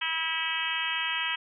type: harmonic tone with a mistuned harmonic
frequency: 324 Hz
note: E4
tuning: 30 cents flat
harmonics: 3 / 4 / 5 / 6 / 7 / 8 / 9 / 10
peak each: -37 / -39 / -36 / -35 / -37 / -34 / -35 / -34 dBFS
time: 0.01-1.36 s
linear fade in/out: 10 ms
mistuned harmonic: 10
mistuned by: -29 cents
effects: none